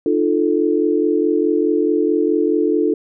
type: tone cluster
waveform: sine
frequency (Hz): 302.8 / 347.5 / 438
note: D#4 / F4 / A4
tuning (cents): -47 / -9 / -8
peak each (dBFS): -18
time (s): 0.06-2.94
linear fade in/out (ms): 2
effects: none